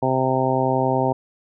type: harmonic tone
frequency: 130.81 Hz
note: C3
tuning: in tune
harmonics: 1 / 2 / 3 / 4 / 5 / 6 / 7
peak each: -25 / -25 / -25 / -25 / -25 / -25 / -25 dBFS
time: 0.02-1.13 s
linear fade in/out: 10 ms
effects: none